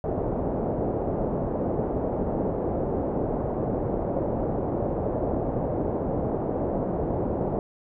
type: low-pass noise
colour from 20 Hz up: white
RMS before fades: -27 dBFS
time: 0.04-7.59 s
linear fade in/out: 0 ms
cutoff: 640 Hz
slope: 24 dB/octave
effects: none

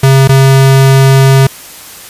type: tone with dropouts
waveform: square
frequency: 134.7 Hz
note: C#3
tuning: 49 cents flat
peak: -3 dBFS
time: 0.03-1.47 s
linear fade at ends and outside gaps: 5 ms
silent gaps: 0.276-0.291 s
effects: white hiss -30 dBFS RMS until 2.09 s + resampled to 32000 Hz

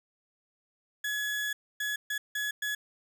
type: tone bursts at uneven times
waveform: 35% pulse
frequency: 1693 Hz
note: G#6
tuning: 33 cents sharp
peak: -28 dBFS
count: 5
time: 1.04-1.53 / 1.8-1.96 / 2.1-2.18 / 2.35-2.51 / 2.62-2.75 s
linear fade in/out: 5 ms
effects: none

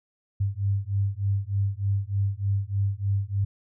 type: beating tone pair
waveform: sine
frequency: 97.8 / 101.1 Hz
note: G2 / G#2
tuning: -4 / -46 cents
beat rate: 3.3 Hz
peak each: -26 dBFS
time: 0.4-3.45 s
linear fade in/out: 10 ms
effects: none

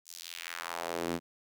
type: tone with high-pass filter sweep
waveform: sawtooth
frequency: 84.8 Hz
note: E2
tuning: 50 cents sharp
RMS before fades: -38 dBFS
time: 0.05-1.2 s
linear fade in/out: 50 ms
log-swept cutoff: 7000 to 220 Hz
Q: 1.5
effects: none

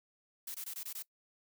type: noise bursts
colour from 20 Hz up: blue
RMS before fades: -42 dBFS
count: 6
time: 0.47-1.025 s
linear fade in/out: 5 ms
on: 75 ms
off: 21 ms
effects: noise-tail reverb RT60 0.1 s tail -21 dB re dry

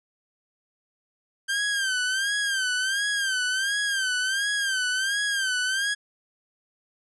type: tone with vibrato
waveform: sawtooth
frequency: 1574 Hz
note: G6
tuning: 7 cents sharp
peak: -20 dBFS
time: 1.48-5.95 s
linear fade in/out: 20 ms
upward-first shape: sine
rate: 1.4 Hz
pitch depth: 98 cents each way
effects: resampled to 24000 Hz

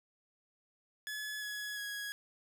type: tone with pitch steps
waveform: sawtooth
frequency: 1707 / 1684.5 / 1662.2 Hz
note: G#6 / G#6 / G#6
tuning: +47 / +24 / +1 cents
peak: -35 dBFS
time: 1.07-2.12 s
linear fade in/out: 0 ms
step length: 350 ms
effects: none

